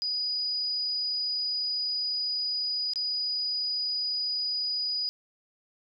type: tone with dropouts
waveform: sine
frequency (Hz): 4934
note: D#8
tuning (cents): -15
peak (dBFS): -27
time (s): 0.02-5.09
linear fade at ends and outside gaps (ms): 0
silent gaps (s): 2.935-2.958
effects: none